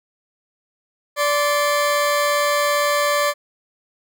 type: tone pair together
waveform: 20% pulse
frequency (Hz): 582.2 / 1047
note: D5 / C6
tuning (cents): -15 / +1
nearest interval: minor seventh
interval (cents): 1016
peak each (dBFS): -12 / -21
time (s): 1.16-3.34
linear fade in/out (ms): 50
effects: none